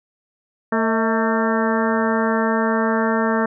harmonic tone with a mistuned harmonic, 225.1 Hz, A3, 40 cents sharp, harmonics 1 / 2 / 3 / 4 / 5 / 6 / 7 / 8, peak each -20 / -23 / -25 / -26 / -27 / -28 / -28 / -29 dBFS, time 0.72-3.46 s, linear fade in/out 5 ms, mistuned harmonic 3, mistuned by -71 cents, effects none

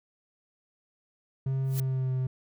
triangle tone with pitch glide, 133.6 to 129.35 Hz, C3 to C3, +36 to -19 cents, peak -24 dBFS, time 1.46-2.27 s, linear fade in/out 5 ms, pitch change -55 cents, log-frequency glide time 1.69-2.13 s
blue noise with exponential growth, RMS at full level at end -33 dBFS, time 1.64-1.8 s, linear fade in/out 2 ms, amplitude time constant 34 ms
effects none

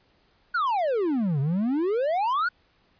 triangle exponential two-way sweep, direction down then up, 1508 to 132 to 1508 Hz, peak -20 dBFS, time 0.54-2.49 s, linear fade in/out 10 ms, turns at 1.4 s, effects pink hiss -64 dBFS RMS until 2.99 s + resampled to 11025 Hz

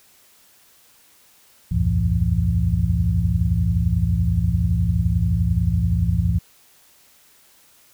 sine tone cluster, 64.8 / 82.4 / 94 / 113.4 / 169.7 Hz, C2 / E2 / F#2 / A#2 / F3, -16 / 0 / +28 / -47 / -49 cents, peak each -23 dBFS, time 1.71-6.39 s, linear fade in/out 10 ms, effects white hiss -54 dBFS RMS until 7.93 s

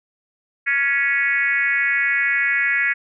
sine tone with frequency modulation, 1942 Hz, B6, 30 cents flat, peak -16 dBFS, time 0.66-2.94 s, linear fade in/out 20 ms, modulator 271 Hz, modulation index 1.4, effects none

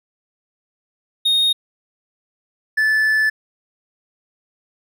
triangle tone pair in turn, 3713 / 1743.7 Hz, A#7 / A6, -8 / -16 cents, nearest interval octave + minor second, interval 1308 cents, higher first, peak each -12 dBFS, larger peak neither, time 1.25-1.53 / 2.77-3.3 s, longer second, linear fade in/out 10 ms, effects none

